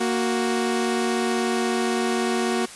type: tone pair together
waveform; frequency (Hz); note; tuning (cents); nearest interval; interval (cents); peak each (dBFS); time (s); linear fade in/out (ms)
sawtooth; 233.1 / 370; A#3 / F#4; 0 / 0; minor sixth; 800; -20; 0-2.66; 10
effects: white hiss -40 dBFS RMS until 2.75 s + resampled to 24000 Hz